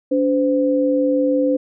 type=tone pair together; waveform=sine; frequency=286.7 / 513 Hz; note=D4 / C5; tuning=-42 / -34 cents; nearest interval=minor seventh; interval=1008 cents; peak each=-17 dBFS; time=0.11-1.57 s; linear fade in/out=10 ms; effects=none